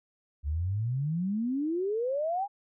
sine exponential sweep, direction up, 69 to 830.6 Hz, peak -27 dBFS, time 0.43-2.48 s, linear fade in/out 50 ms, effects none

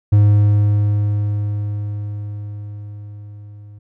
triangle tone with level ramp, 103.5 Hz, G#2, 5 cents flat, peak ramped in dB -5 to -34 dBFS, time 0.12-3.79 s, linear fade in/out 10 ms, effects none

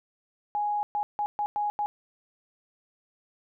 sine tone bursts at uneven times, 830.6 Hz, G#5, in tune, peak -25 dBFS, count 6, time 0.55-0.83 / 0.95-1.03 / 1.19-1.26 / 1.39-1.46 / 1.56-1.7 / 1.79-1.86 s, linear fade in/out 0 ms, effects none

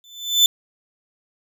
35% pulse tone with exponential growth, 3520 Hz, A7, in tune, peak -6 dBFS, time 0.04-0.46 s, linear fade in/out 1 ms, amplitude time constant 90 ms, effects none

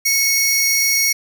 sawtooth tone pair together, 2198 / 5691 Hz, C#7 / F8, -15 / +32 cents, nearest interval octave + major third, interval 1647 cents, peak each -14 dBFS, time 0.05-1.13 s, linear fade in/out 10 ms, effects none

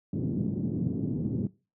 pink band-pass noise, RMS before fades -30 dBFS, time 0.13-1.47 s, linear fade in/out 2 ms, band 120 to 300 Hz, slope 24 dB/octave, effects noise-tail reverb RT60 0.3 s tail -20 dB re dry

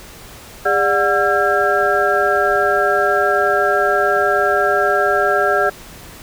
sine tone cluster, 405.1 / 591 / 730 / 1353 / 1616 Hz, G#4 / D5 / F#5 / E6 / G#6, -43 / +11 / -24 / +45 / -48 cents, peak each -19 dBFS, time 0.65-5.7 s, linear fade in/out 10 ms, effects pink hiss -38 dBFS RMS until 6.22 s

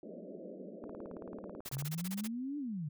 pink band-pass noise, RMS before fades -47 dBFS, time 0.03-1.6 s, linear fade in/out 2 ms, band 180 to 630 Hz, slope 96 dB/octave
click train, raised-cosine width 1 ms, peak -34 dBFS, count 19, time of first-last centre 0.84-1.824 s, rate 18.3 Hz
white noise bursts, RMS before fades -43 dBFS, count 10, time 1.65-2.277 s, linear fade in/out 10 ms, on 42 ms, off 23 ms
sine exponential two-way sweep, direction up then down, 130 to 298.9 to 140.2 Hz, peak -36 dBFS, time 1.72-2.89 s, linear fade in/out 10 ms, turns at 2.58 s
effects none

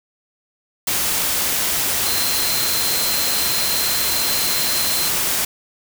sine tone in noise, 4119 Hz, C8, 28 cents flat, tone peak -24 dBFS, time 2.06-5.09 s, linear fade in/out 5 ms, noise white, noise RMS -20 dBFS, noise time 0.87-5.45 s, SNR -7 dB, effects none

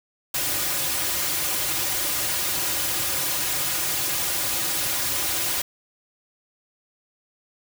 white noise with comb filter, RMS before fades -25 dBFS, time 0.34-5.62 s, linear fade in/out 5 ms, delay 4.5 ms, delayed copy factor -0.8, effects none

